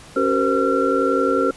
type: tone cluster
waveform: sine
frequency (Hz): 275.2 / 383.3 / 464.8 / 516 / 1364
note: C#4 / G4 / A#4 / C5 / F6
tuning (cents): -12 / -39 / -5 / -24 / -41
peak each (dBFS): -22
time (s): 0.16-1.51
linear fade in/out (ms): 5
effects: pink hiss -43 dBFS RMS until 1.56 s + resampled to 24000 Hz